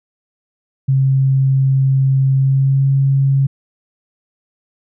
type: tone with pitch glide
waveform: sine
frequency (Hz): 134.3 to 136.57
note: C3 to C#3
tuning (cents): +46 to -25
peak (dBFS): -10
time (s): 0.88-3.47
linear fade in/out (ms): 10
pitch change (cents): +29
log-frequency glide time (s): 2.35-2.89
effects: none